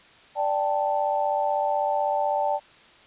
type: chord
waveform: sine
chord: D suspended fourth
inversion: none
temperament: equal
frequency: 587.3 / 784 / 880 Hz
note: D5 / G5 / A5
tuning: 0 / 0 / 0 cents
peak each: -26 dBFS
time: 0.35-2.6 s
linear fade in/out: 50 ms
effects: white hiss -52 dBFS RMS until 3.06 s + resampled to 8000 Hz